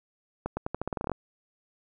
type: accelerating click train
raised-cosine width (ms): 1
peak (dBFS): -16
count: 13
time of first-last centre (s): 0.46-1.117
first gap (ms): 110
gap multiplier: 0.86
effects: none